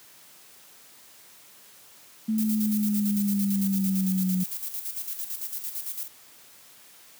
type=exponential sweep; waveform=sine; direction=down; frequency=220 to 183.3 Hz; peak=-22 dBFS; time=2.28-4.44 s; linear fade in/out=10 ms
type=noise with tremolo; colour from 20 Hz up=violet; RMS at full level=-32 dBFS; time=2.38-6.08 s; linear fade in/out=2 ms; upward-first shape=square; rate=8.9 Hz; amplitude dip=60%
effects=white hiss -52 dBFS RMS until 7.19 s + high-pass 100 Hz 12 dB/octave